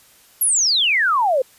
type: exponential sweep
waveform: sine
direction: down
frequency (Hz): 11880 to 493.9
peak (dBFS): -14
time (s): 0.41-1.42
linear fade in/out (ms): 5
effects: white hiss -51 dBFS RMS until 1.58 s + resampled to 32000 Hz